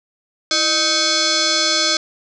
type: tone with frequency modulation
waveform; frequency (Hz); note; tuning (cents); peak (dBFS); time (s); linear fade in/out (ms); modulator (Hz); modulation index
sine; 329.6; E4; 0; -14; 0.51-1.97; 2; 942; 6.1
effects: none